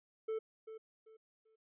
triangle tone with echo, 440.9 Hz, A4, 4 cents sharp, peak -33 dBFS, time 0.28-0.39 s, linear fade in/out 10 ms, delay 390 ms, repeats 3, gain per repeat -11 dB, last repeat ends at 1.56 s, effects resampled to 8000 Hz

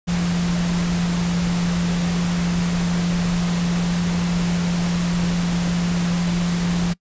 sine tone in noise, 173.8 Hz, F3, 8 cents flat, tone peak -18 dBFS, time 0.07-6.94 s, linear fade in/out 20 ms, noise pink, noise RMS -28 dBFS, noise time 0.07-6.94 s, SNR +7 dB, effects noise-tail reverb RT60 0.1 s tail -23 dB re dry + resampled to 16000 Hz

